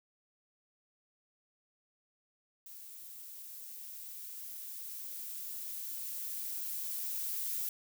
violet noise with level ramp, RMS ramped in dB -50 to -36 dBFS, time 2.66-7.69 s, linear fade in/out 2 ms, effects none

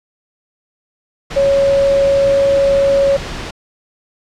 sine tone in noise, 554.4 Hz, C#5, in tune, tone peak -9 dBFS, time 1.36-3.17 s, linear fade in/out 10 ms, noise pink, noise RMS -25 dBFS, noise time 1.3-3.51 s, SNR +13 dB, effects low-pass 5000 Hz 12 dB/octave

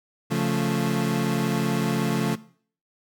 30% pulse chord, Db augmented, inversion none, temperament equal, 138.59 / 174.61 / 220 Hz, Db3 / F3 / A3, 0 / 0 / 0 cents, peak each -24 dBFS, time 0.3-2.36 s, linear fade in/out 20 ms, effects noise-tail reverb RT60 0.5 s tail -18 dB re dry

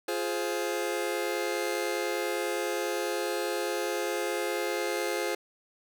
sawtooth chord, F minor, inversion none, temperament just, 349.2 / 419.1 / 523.8 Hz, F4 / Ab4 / C5, 0 / +16 / +2 cents, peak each -29 dBFS, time 0.08-5.35 s, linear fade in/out 5 ms, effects none

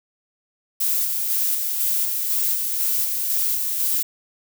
violet noise with tremolo, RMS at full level -21 dBFS, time 0.8-4.03 s, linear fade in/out 10 ms, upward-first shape square, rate 2 Hz, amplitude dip 30%, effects none

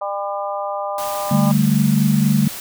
harmonic tone, 200 Hz, G3, 35 cents sharp, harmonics 3 / 4 / 5 / 6, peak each -25 / -26 / -29 / -29 dBFS, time 0.01-1.52 s, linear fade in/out 10 ms
white noise, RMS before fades -31 dBFS, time 0.98-2.6 s, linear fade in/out 2 ms
sine chord, D suspended fourth, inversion none, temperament equal, 146.83 / 196 / 220 Hz, D3 / G3 / A3, 0 / 0 / 0 cents, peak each -17 dBFS, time 1.31-2.48 s, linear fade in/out 5 ms
effects none

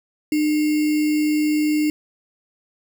sine tone with sample-and-hold, 302.7 Hz, D#4, 48 cents flat, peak -16 dBFS, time 0.32-1.9 s, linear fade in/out 2 ms, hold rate 2450 Hz, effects none

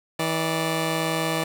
10% pulse tone pair together, 161.69 / 587.3 Hz, E3 / D5, -33 / 0 cents, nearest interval octave + minor seventh, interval 2233 cents, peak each -16 / -20 dBFS, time 0.19-1.44 s, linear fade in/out 5 ms, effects none

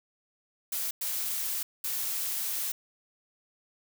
blue noise bursts at uneven times, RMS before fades -32 dBFS, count 3, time 0.72-0.91 / 1.01-1.63 / 1.84-2.72 s, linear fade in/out 5 ms, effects none

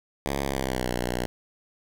5% pulse tone with pitch glide, 69.3 to 61.03 Hz, C#2 to B1, 0 to -20 cents, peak -15 dBFS, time 0.26-1.26 s, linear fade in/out 0 ms, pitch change -220 cents, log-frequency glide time 0.44-0.92 s, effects none

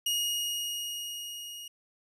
sawtooth tone with level ramp, 2874 Hz, F7, 49 cents sharp, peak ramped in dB -23 to -38 dBFS, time 0.06-1.68 s, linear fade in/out 5 ms, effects resampled to 32000 Hz

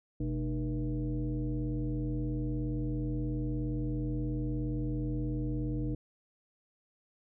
sine tone with frequency modulation, 127.5 Hz, C3, 44 cents flat, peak -30 dBFS, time 0.2-5.95 s, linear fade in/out 5 ms, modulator 176 Hz, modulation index 1.3, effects none

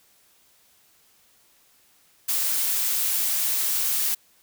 blue noise, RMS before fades -24 dBFS, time 2.28-4.15 s, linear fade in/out 10 ms, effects white hiss -60 dBFS RMS until 4.42 s

